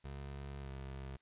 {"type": "tone with pitch glide", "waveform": "25% pulse", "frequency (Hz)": [69.3, 67.09], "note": ["C#2", "C2"], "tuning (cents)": [0, 44], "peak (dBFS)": -40, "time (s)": [0.04, 1.17], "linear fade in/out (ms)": 10, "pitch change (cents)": -56, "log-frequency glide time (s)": [0.61, 0.7], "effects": ["white hiss -75 dBFS RMS until 1.21 s", "resampled to 8000 Hz"]}